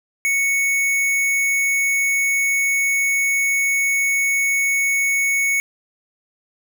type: tone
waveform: square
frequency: 2217 Hz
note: C#7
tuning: in tune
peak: -17 dBFS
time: 0.25-5.6 s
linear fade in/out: 0 ms
effects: none